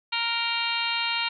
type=harmonic tone with a mistuned harmonic; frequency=466.2 Hz; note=A#4; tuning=in tune; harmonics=2 / 3 / 4 / 5 / 6 / 7 / 8 / 9; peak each=-32 / -34 / -38 / -31 / -30 / -35 / -34 / -33 dBFS; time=0.12-1.29 s; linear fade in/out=10 ms; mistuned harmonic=7; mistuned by=-37 cents; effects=none